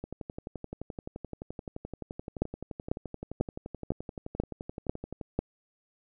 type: two click trains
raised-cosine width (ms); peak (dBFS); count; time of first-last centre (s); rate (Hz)
2; -24 / -13; 61 / 7; 0.04-5.212 / 2.42-5.39; 11.6 / 2.02
effects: none